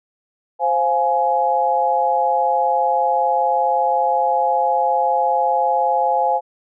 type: chord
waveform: sine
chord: F minor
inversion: second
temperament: just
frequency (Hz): 523.8 / 698.5 / 838.1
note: C5 / F5 / Ab5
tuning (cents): +2 / 0 / +16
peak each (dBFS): -21 / -20 / -17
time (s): 0.59-6.41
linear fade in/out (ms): 50
effects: none